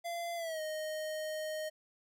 square tone with pitch glide, 685 to 620.9 Hz, F5 to D#5, -34 to -4 cents, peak -37 dBFS, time 0.04-1.7 s, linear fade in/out 20 ms, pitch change -170 cents, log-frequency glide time 0.36-0.61 s, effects none

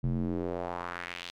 square tone with band-pass filter sweep, 43.72 Hz, F1, 3 cents sharp, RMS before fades -34 dBFS, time 0.03-1.31 s, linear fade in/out 10 ms, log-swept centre 140 to 3800 Hz, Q 2, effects none

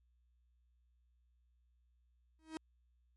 45% pulse tone with exponential growth, 317.5 Hz, D#4, 35 cents sharp, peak -38 dBFS, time 2.39-2.57 s, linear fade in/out 0 ms, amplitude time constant 39 ms, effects added 60 Hz sine -70 dBFS peak until 3.16 s + MP3 48 kbps

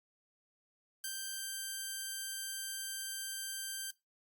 5% pulse tone with ADSR envelope, 1571 Hz, G6, 3 cents sharp, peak -26 dBFS, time 1.04-3.91 s, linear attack 3 ms, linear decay 56 ms, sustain -2 dB, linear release 6 ms, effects noise-tail reverb RT60 0.2 s tail -20 dB re dry + Opus 32 kbps

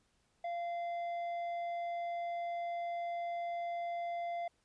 sine tone with tanh clipping, 690 Hz, F5, 21 cents flat, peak -37 dBFS, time 0.44-4.48 s, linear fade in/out 5 ms, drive 7 dB, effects pink hiss -75 dBFS RMS until 4.64 s + resampled to 22050 Hz

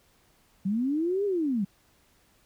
sine linear two-way sweep, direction up then down, 182.9 to 415.3 to 182.9 Hz, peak -24 dBFS, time 0.65-1.65 s, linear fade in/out 10 ms, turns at 1.25 s, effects pink hiss -64 dBFS RMS until 2.45 s

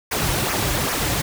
pink noise with flanger, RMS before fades -22 dBFS, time 0.11-1.22 s, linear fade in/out 10 ms, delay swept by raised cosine 0.24 to 4.74 ms, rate 2.5 Hz, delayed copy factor -0.65, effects none

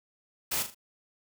white noise with echo, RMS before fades -30 dBFS, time 0.51-0.63 s, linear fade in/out 10 ms, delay 39 ms, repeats 3, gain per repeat -8 dB, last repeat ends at 0.747 s, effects none

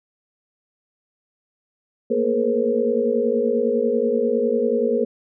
sine tone cluster, 227.9 / 238.1 / 424.2 / 475.7 / 533 Hz, A#3 / A#3 / G#4 / A#4 / C5, -39 / +37 / +37 / +35 / +32 cents, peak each -29 / -25 / -22 / -21 / -26 dBFS, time 2.1-5.05 s, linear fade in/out 10 ms, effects none

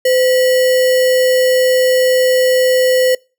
sine tone with sample-and-hold, 511 Hz, C5, 41 cents flat, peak -9 dBFS, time 0.05-3.15 s, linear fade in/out 5 ms, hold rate 2450 Hz, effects noise-tail reverb RT60 0.3 s tail -25 dB re dry

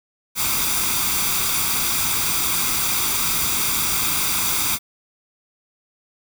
white noise with comb filter, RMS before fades -21 dBFS, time 0.35-4.79 s, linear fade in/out 50 ms, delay 0.84 ms, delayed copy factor +0.65, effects none

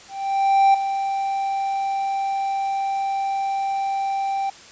triangle tone with ADSR envelope, 784 Hz, G5, in tune, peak -9 dBFS, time 0.08-4.5 s, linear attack 660 ms, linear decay 7 ms, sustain -10 dB, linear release 6 ms, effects white hiss -44 dBFS RMS until 4.71 s + resampled to 16000 Hz

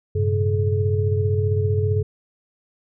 sine tone cluster, 96.8 / 112.1 / 134.7 / 426.5 Hz, G2 / A2 / C#3 / G#4, -21 / +33 / -49 / +46 cents, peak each -19 / -27 / -27 / -24 dBFS, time 0.15-2.03 s, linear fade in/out 10 ms, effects none

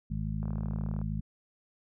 harmonic tone, 53 Hz, G#1, 36 cents sharp, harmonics 1 / 2 / 3 / 4, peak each -35 / -37 / -35 / -38 dBFS, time 0.1-1.21 s, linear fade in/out 10 ms
click train, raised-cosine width 1 ms, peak -32 dBFS, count 24, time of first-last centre 0.43-1.015 s, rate 39.3 Hz
effects none

